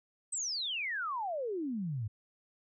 sine exponential sweep, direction down, 8372 to 99.4 Hz, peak -33 dBFS, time 0.32-2.08 s, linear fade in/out 10 ms, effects none

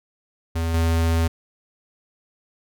square tone with level steps, 82.5 Hz, E2, 2 cents sharp, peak -22 / -18 dBFS, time 0.55-1.28 s, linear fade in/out 10 ms, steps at 0.74 s, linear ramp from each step 2 ms, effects none

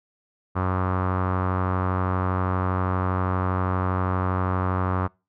sawtooth tone with low-pass filter, 92.5 Hz, F#2, in tune, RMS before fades -24 dBFS, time 0.55-5.08 s, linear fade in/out 20 ms, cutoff 1200 Hz, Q 4, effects noise-tail reverb RT60 0.3 s tail -26 dB re dry

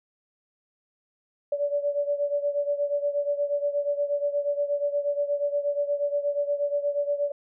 sine beating tone pair, 574 / 582.4 Hz, D5 / D5, -40 / -15 cents, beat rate 8.4 Hz, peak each -25 / -29 dBFS, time 1.52-7.32 s, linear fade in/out 5 ms, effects none

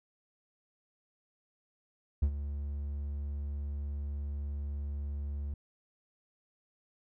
triangle tone with ADSR envelope, 71.7 Hz, D2, 41 cents flat, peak -20 dBFS, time 2.22-5.54 s, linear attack 8 ms, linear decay 73 ms, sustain -12 dB, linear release 3 ms, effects none

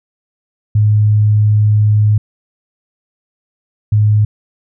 sine tone pair in turn, 105.8 / 105.8 Hz, G#2 / G#2, +33 / +33 cents, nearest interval unison, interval 0 cents, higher neither, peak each -7 dBFS, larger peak neither, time 0.75-2.18 / 3.92-4.25 s, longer first, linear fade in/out 5 ms, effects none

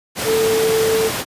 sine tone in noise, 443.9 Hz, A4, 15 cents sharp, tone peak -14 dBFS, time 0.24-1.11 s, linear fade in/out 50 ms, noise pink, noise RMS -21 dBFS, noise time 0.15-1.25 s, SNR +4 dB, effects high-pass 150 Hz 12 dB/octave + resampled to 32000 Hz

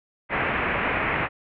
white low-pass noise, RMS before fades -25 dBFS, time 0.29-1.29 s, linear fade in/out 50 ms, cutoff 2500 Hz, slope 48 dB/octave, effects none

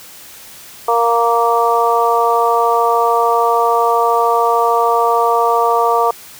harmonic tone, 233.1 Hz, A#3, in tune, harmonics 2 / 3 / 4 / 5, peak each -16 / -16 / -16 / -16 dBFS, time 0.88-6.11 s, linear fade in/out 5 ms, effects white hiss -37 dBFS RMS until 6.39 s

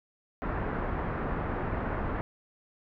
pink low-pass noise, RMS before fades -32 dBFS, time 0.42-2.21 s, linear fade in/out 0 ms, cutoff 1700 Hz, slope 24 dB/octave, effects none

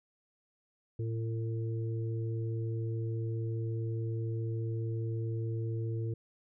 harmonic tone, 113.1 Hz, A2, 48 cents sharp, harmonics 1 / 3 / 4, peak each -32 / -42 / -44 dBFS, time 0.99-6.14 s, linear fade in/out 5 ms, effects none

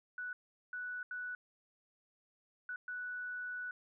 sine tone bursts at uneven times, 1480 Hz, F#6, in tune, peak -39 dBFS, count 5, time 0.18-0.33 / 0.73-1.03 / 1.11-1.35 / 2.69-2.76 / 2.88-3.71 s, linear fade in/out 2 ms, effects none

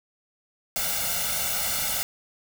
white noise with comb filter, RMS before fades -27 dBFS, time 0.76-2.03 s, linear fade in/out 0 ms, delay 1.4 ms, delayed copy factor +0.95, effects none

